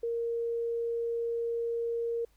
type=tone; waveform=sine; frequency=465.7 Hz; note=A#4; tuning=2 cents flat; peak=-29 dBFS; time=0.03-2.25 s; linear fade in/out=5 ms; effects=added 50 Hz sine -63 dBFS peak until 2.36 s + pink hiss -70 dBFS RMS until 2.36 s